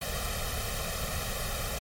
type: noise with comb filter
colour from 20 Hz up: pink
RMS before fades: -33 dBFS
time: 0.01-1.79 s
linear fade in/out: 10 ms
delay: 1.6 ms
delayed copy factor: +1
effects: MP3 64 kbps